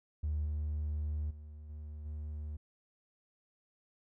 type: tone with level steps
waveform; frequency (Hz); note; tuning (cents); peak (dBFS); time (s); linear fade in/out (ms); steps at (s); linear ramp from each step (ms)
triangle; 75.5; D2; +48; -28 / -30 / -44 / -40 / -36; 0.23-2.57; 10; 0.45 / 1.3 / 1.69 / 2.05; 10
effects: tanh soft clip ceiling -28 dBFS